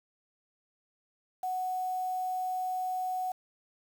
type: tone with quantisation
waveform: sine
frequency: 740 Hz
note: F#5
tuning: in tune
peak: -30 dBFS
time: 1.43-3.32 s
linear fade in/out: 5 ms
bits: 8
effects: none